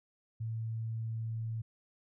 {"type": "tone", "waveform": "sine", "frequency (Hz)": 112.6, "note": "A2", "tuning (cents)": 40, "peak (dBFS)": -34, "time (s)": [0.4, 1.62], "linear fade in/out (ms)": 10, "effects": []}